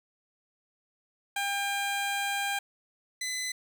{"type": "tone pair in turn", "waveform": "15% pulse", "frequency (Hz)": [800, 2016], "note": ["G5", "B6"], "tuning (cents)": [35, 35], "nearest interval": "octave + major third", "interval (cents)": 1600, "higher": "second", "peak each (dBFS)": [-22, -25], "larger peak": "first", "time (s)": [[1.36, 2.59], [3.21, 3.52]], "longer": "first", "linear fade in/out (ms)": 5, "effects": []}